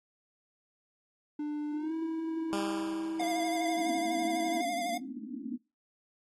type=tone with pitch glide; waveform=triangle; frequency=297.5 to 324.4 Hz; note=D4 to E4; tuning=+22 to -28 cents; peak=-30 dBFS; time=1.39-4.61 s; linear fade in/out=5 ms; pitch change=+150 cents; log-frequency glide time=1.76-1.94 s
type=tone with exponential decay; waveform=10% pulse; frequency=200 Hz; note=G3; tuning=35 cents sharp; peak=-23 dBFS; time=2.53-4.01 s; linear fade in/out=0 ms; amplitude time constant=320 ms
type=tone with vibrato; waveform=square; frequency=698.5 Hz; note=F5; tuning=in tune; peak=-32 dBFS; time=3.19-4.98 s; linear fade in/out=10 ms; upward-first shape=sine; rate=12 Hz; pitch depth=44 cents each way
type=band-pass noise; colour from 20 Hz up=white; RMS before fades=-40 dBFS; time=3.76-5.58 s; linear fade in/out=20 ms; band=220 to 300 Hz; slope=96 dB/octave
effects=noise-tail reverb RT60 0.3 s tail -25 dB re dry + AAC 32 kbps

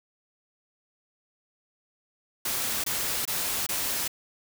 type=noise bursts; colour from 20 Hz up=white; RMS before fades=-29 dBFS; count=4; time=2.45-4.079 s; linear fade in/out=5 ms; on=390 ms; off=23 ms; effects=none

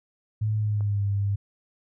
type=tone with pitch glide; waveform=sine; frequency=107.5 to 100.3 Hz; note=A2 to G2; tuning=-40 to +40 cents; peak=-22 dBFS; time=0.41-1.36 s; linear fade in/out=10 ms; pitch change=-120 cents; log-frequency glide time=0.56-1.03 s
type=click; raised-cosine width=1 ms; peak=-31 dBFS; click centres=0.808 s
effects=none

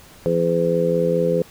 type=harmonic tone; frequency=84.8 Hz; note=E2; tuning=50 cents sharp; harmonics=2 / 3 / 4 / 5 / 6; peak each=-22 / -31 / -28 / -22 / -19 dBFS; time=0.26-1.42 s; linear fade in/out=0 ms; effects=pink hiss -46 dBFS RMS until 1.5 s

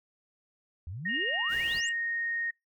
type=exponential sweep; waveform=sine; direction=up; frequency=77 to 7902 Hz; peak=-36 dBFS; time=0.87-1.89 s; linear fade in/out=0 ms
type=tone; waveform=sine; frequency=1858 Hz; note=A#6; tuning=6 cents flat; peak=-29 dBFS; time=1.05-2.51 s; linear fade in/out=10 ms
type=tone with tremolo; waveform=sine; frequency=2832 Hz; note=F7; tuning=23 cents sharp; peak=-31 dBFS; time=1.08-1.93 s; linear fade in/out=50 ms; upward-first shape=triangle; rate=16 Hz; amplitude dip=60%
type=noise; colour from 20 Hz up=pink; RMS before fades=-45 dBFS; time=1.48-1.82 s; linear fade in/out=50 ms
effects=noise-tail reverb RT60 0.2 s tail -26 dB re dry

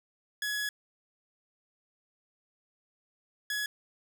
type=tone bursts at uneven times; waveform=sawtooth; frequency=1685 Hz; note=G#6; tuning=25 cents sharp; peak=-27 dBFS; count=2; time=0.42-0.69 / 3.5-3.66 s; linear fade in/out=2 ms; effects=none

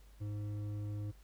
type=tone with hard clipping; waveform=sine; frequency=103.83 Hz; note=G#2; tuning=in tune; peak=-39 dBFS; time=0.2-1.12 s; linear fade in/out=20 ms; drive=8 dB; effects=added 50 Hz sine -56 dBFS peak until 1.23 s + pink hiss -68 dBFS RMS until 1.23 s

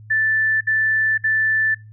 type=tone bursts; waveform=sine; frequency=1760 Hz; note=A6; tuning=in tune; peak=-15 dBFS; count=3; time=0.1-1.748 s; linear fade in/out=10 ms; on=510 ms; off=59 ms; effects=noise-tail reverb RT60 0.3 s tail -25 dB re dry + added 107 Hz sine -39 dBFS peak until 1.92 s

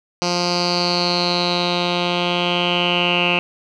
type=tone with low-pass filter sweep; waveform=10% pulse; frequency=175.9 Hz; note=F3; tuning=13 cents sharp; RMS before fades=-19 dBFS; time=0.22-3.39 s; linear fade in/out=0 ms; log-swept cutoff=5200 to 2700 Hz; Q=8.3; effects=none

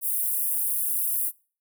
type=high-pass noise; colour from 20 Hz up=pink; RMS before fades=-26 dBFS; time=0.01-1.32 s; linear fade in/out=50 ms; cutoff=9800 Hz; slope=48 dB/octave; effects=noise-tail reverb RT60 0.4 s tail -24 dB re dry

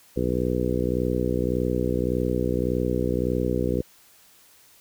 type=harmonic tone; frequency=61.74 Hz; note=B1; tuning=in tune; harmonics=1 / 2 / 3 / 4 / 5 / 6 / 7 / 8; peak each=-30 / -30 / -30 / -30 / -30 / -30 / -30 / -30 dBFS; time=0.16-3.82 s; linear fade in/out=10 ms; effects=white hiss -55 dBFS RMS until 4.8 s

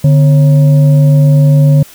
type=tone with frequency modulation; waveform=sine; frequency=146.83 Hz; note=D3; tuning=in tune; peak=-3 dBFS; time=0.04-1.83 s; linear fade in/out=5 ms; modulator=401 Hz; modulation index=0.34; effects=white hiss -37 dBFS RMS until 1.94 s

